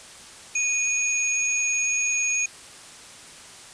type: tone pair together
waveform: sine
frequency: 2473 / 6594 Hz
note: D#7 / G#8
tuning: -11 / -13 cents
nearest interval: octave + perfect fourth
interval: 1698 cents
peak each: -24 dBFS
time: 0.55-2.46 s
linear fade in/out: 5 ms
effects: white hiss -44 dBFS RMS until 3.73 s + resampled to 22050 Hz